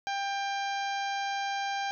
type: harmonic tone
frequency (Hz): 794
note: G5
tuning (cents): +22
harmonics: 1 / 2 / 3 / 4 / 5 / 6 / 7 / 8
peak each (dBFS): -31 / -37 / -41 / -43 / -45 / -47 / -48 / -49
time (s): 0.07-1.91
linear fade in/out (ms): 0
effects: none